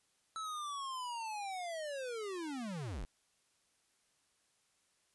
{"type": "linear sweep", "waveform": "square", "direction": "down", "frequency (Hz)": [1318.5, 30.87], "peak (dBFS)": -40, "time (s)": [0.36, 3.05], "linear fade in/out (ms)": 0, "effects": ["white hiss -75 dBFS RMS until 5.14 s", "resampled to 24000 Hz"]}